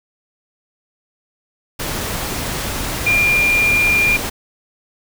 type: tone in noise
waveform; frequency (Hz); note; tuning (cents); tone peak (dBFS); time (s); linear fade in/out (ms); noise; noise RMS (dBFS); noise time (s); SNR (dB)
sine; 2400; D7; +37; -12; 3.06-4.17; 10; pink; -23; 1.79-4.3; +8
effects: none